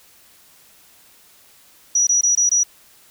sine tone bursts, 5830 Hz, F#8, 26 cents flat, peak -13 dBFS, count 5, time 1.95-2.634 s, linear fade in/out 5 ms, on 120 ms, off 21 ms, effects white hiss -51 dBFS RMS until 3.1 s

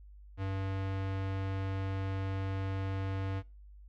square tone with low-pass filter, 96.5 Hz, G2, 27 cents flat, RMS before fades -35 dBFS, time 0.37-3.43 s, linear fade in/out 50 ms, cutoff 2700 Hz, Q 0.84, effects noise-tail reverb RT60 0.3 s tail -23 dB re dry + added 50 Hz sine -50 dBFS peak until 3.88 s

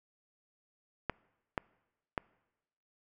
clicks, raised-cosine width 0.5 ms, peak -16 dBFS, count 3, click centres 1.097 / 1.578 / 2.178 s, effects noise-tail reverb RT60 1.0 s tail -25 dB re dry

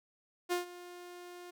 sawtooth tone with ADSR envelope, 354.3 Hz, F4, 25 cents sharp, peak -25 dBFS, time 0.49-1.51 s, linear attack 31 ms, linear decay 130 ms, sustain -18 dB, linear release 11 ms, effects none

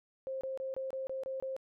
sine tone bursts, 530 Hz, C5, 22 cents sharp, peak -35 dBFS, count 8, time 0.27-1.565 s, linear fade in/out 0 ms, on 140 ms, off 25 ms, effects none

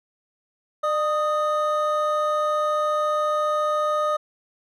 triangle tone pair together, 602.4 / 1244.5 Hz, D5 / D#6, +44 / 0 cents, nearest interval octave + minor second, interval 1256 cents, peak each -21 dBFS, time 0.83-4.17 s, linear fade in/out 10 ms, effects none

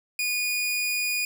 sawtooth tone, 2455 Hz, D#7, 24 cents flat, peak -21 dBFS, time 0.19-1.25 s, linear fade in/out 2 ms, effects none

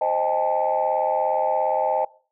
sine chord, A half-diminished seventh, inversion first, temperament equal with one note detuned, 523.3 / 622.3 / 802.8 / 880 Hz, C5 / Eb5 / G5 / A5, 0 / 0 / +41 / 0 cents, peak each -26 / -23 / -24 / -24 dBFS, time 0.01-2.05 s, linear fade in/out 5 ms, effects noise-tail reverb RT60 0.4 s tail -21 dB re dry + tanh soft clip ceiling -11 dBFS

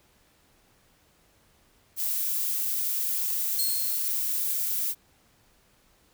violet noise, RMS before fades -28 dBFS, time 1.96-4.95 s, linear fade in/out 50 ms
15% pulse tone with exponential decay, 4251 Hz, C8, 27 cents sharp, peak -18 dBFS, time 3.59-4.42 s, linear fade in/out 1 ms, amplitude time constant 180 ms
effects pink hiss -63 dBFS RMS until 6.13 s

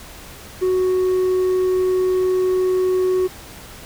triangle tone with hard clipping, 370 Hz, F#4, in tune, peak -14 dBFS, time 0.61-3.28 s, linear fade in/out 20 ms, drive 1 dB, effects added 72 Hz sine -47 dBFS peak until 3.85 s + pink hiss -39 dBFS RMS until 3.85 s

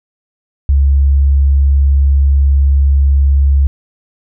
sine tone, 69.3 Hz, C#2, in tune, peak -6 dBFS, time 0.69-3.67 s, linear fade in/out 0 ms, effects none

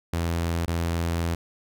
sawtooth tone with dropouts, 84.2 Hz, E2, 37 cents sharp, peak -20 dBFS, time 0.13-1.35 s, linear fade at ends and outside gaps 5 ms, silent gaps 0.659-0.678 s, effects none

